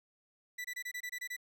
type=tone bursts; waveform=40% pulse; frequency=1975.5 Hz; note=B6; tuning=in tune; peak=-37 dBFS; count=9; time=0.58-1.366 s; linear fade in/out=10 ms; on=66 ms; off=24 ms; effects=none